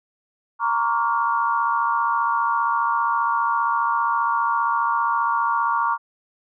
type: tone cluster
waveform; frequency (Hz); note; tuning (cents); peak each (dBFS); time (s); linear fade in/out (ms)
sine; 931 / 1069 / 1144 / 1408; A#5 / C6 / D6 / F6; -2 / +37 / -46 / +14; -22 / -28 / -22 / -27; 0.59-5.98; 50
effects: none